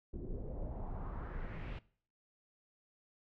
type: noise with low-pass filter sweep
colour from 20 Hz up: brown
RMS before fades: -42 dBFS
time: 0.13-1.79 s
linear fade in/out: 5 ms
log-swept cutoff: 320 to 2900 Hz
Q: 2.4
effects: noise-tail reverb RT60 0.5 s tail -20 dB re dry